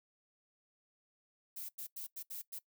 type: noise bursts at uneven times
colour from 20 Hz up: violet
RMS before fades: -44 dBFS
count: 6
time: 1.56-1.69 / 1.78-1.87 / 1.96-2.07 / 2.16-2.23 / 2.3-2.42 / 2.52-2.59 s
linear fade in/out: 10 ms
effects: noise-tail reverb RT60 0.1 s tail -19 dB re dry